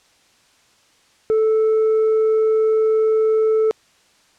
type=tone with tanh clipping; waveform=triangle; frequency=438.5 Hz; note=A4; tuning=6 cents flat; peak=-14 dBFS; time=1.3-3.71 s; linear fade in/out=0 ms; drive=7 dB; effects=white hiss -56 dBFS RMS until 4.38 s + low-pass 7000 Hz 12 dB/octave